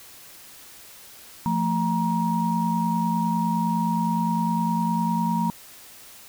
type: tone cluster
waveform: sine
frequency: 172.6 / 222.4 / 945 Hz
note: F3 / A3 / A#5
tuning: -20 / +19 / +23 cents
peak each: -25 dBFS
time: 1.46-5.5 s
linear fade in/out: 0 ms
effects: white hiss -46 dBFS RMS until 6.28 s